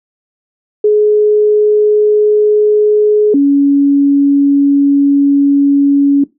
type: tone pair in turn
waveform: sine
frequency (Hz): 421.6 / 281.4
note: G#4 / C#4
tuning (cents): +26 / +26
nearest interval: perfect fifth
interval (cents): 700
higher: first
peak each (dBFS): -5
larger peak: neither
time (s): 0.84-3.34 / 3.34-6.24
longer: second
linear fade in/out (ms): 5
effects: noise-tail reverb RT60 0.2 s tail -18 dB re dry